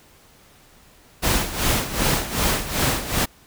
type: noise with tremolo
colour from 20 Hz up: pink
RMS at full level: -19 dBFS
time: 1.22-3.26 s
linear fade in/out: 20 ms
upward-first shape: sine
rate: 2.6 Hz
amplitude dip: 75%
effects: pink hiss -52 dBFS RMS until 3.46 s